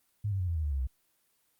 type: tone with pitch steps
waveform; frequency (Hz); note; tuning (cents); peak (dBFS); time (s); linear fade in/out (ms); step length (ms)
sine; 103.9 / 96.94 / 90.45 / 84.39 / 78.74 / 73.47 / 68.55 / 63.96; G#2 / G2 / F#2 / E2 / D#2 / D2 / C#2 / C2; +1 / -19 / -39 / +41 / +21 / +1 / -19 / -39; -28; 0.24-0.872; 10; 79
effects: white hiss -72 dBFS RMS until 1.59 s + Opus 24 kbps